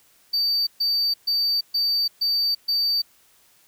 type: tone bursts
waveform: triangle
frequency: 4614 Hz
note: D8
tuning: 31 cents flat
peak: -18 dBFS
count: 6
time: 0.33-3.02 s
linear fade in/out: 10 ms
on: 340 ms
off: 130 ms
effects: white hiss -58 dBFS RMS until 3.67 s